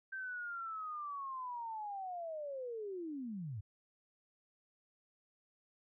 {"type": "linear sweep", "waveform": "sine", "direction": "down", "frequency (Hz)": [1568, 92.5], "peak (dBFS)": -40, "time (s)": [0.12, 3.61], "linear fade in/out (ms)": 10, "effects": []}